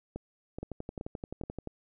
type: two click trains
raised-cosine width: 2 ms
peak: -24 / -24 dBFS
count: 13 / 4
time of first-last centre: 0.63-1.673 / 0.16-1.437 s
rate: 11.5 / 2.35 Hz
effects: none